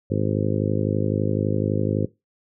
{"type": "harmonic tone", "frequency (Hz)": 51.91, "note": "G#1", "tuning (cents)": 0, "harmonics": [2, 3, 4, 5, 6, 7, 8, 9, 10], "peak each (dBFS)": [-25, -27, -28, -29, -30, -30, -31, -32, -32], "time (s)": [0.1, 2.06], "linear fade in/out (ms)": 10, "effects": ["noise-tail reverb RT60 0.2 s tail -19 dB re dry"]}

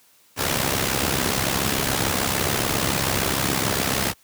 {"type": "noise with amplitude modulation", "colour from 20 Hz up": "pink", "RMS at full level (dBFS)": -19, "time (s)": [0.36, 4.14], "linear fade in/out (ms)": 50, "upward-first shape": "sine", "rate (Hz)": 66.9, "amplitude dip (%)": 70, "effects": ["white hiss -57 dBFS RMS until 4.23 s", "high-pass 80 Hz 12 dB/octave"]}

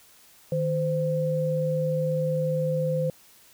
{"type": "tone pair together", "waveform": "sine", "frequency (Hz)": [155.4, 515.8], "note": ["D#3", "C5"], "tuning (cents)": [-2, -25], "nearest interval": "octave + major sixth", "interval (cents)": 2077, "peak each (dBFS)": [-26, -25], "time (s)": [0.52, 3.1], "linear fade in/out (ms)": 2, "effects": ["white hiss -55 dBFS RMS until 3.53 s"]}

